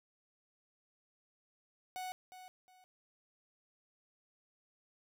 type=tone with echo; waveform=45% pulse; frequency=740 Hz; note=F#5; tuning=in tune; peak=-40 dBFS; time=1.96-2.12 s; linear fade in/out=0 ms; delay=360 ms; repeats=2; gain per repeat=-11 dB; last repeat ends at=2.84 s; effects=none